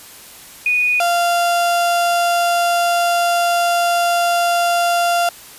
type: tone pair in turn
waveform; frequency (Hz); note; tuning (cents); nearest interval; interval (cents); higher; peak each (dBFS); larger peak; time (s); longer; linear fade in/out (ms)
sine / 35% pulse; 2471 / 693.4; D#7 / F5; -13 / -13; octave + minor seventh; 2200; first; -13 / -12; second; 0.66-1 / 1-5.29; second; 2
effects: white hiss -39 dBFS RMS until 5.58 s + resampled to 32000 Hz